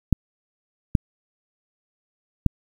clicks, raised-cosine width 5 ms, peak -3 dBFS, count 3, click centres 0.127 / 0.952 / 2.463 s, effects 7-bit

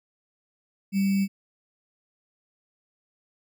sine tone with sample-and-hold, 196 Hz, G3, in tune, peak -20 dBFS, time 0.92-1.28 s, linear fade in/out 50 ms, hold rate 2450 Hz, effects none

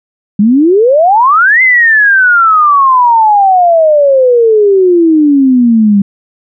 sine exponential two-way sweep, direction up then down, 196 to 2090 to 196 Hz, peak -3 dBFS, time 0.39-6.02 s, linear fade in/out 5 ms, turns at 1.62 s, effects none

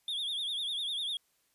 triangle tone with vibrato, 3489 Hz, A7, 15 cents flat, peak -31 dBFS, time 0.08-1.17 s, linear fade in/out 2 ms, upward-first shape triangle, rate 10 Hz, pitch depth 140 cents each way, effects white hiss -73 dBFS RMS until 1.54 s + resampled to 32000 Hz

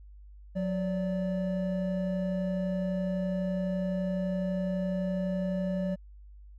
triangle tone pair together, 182.7 / 580 Hz, F#3 / D5, -22 / -22 cents, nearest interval octave + minor sixth, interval 2000 cents, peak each -27 / -32 dBFS, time 0.55-5.96 s, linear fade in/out 20 ms, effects added 50 Hz sine -47 dBFS peak until 6.58 s

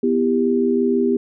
sine chord, E minor, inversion second, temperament just, 247.2 / 329.6 / 395.6 Hz, B3 / E4 / G4, +2 / 0 / +16 cents, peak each -18 / -24 / -18 dBFS, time 0.03-1.17 s, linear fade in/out 5 ms, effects none

